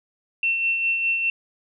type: tone with tremolo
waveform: sine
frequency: 2700 Hz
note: E7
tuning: 41 cents sharp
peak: -18 dBFS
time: 0.43-1.3 s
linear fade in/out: 2 ms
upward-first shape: sine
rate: 4.9 Hz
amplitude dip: 40%
effects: none